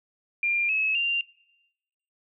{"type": "tone with pitch steps", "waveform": "sine", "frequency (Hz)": [2393, 2580, 2781], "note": ["D7", "E7", "F7"], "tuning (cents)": [32, -38, -8], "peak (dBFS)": -22, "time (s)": [0.43, 1.21], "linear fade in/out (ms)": 2, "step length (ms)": 260, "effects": ["noise-tail reverb RT60 1.0 s tail -25 dB re dry"]}